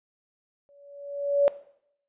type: tone with exponential growth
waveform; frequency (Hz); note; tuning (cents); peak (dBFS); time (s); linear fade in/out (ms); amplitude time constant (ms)
sine; 568; C#5; +42; -15; 0.69-1.48; 0; 170
effects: noise-tail reverb RT60 0.7 s tail -17 dB re dry + resampled to 8000 Hz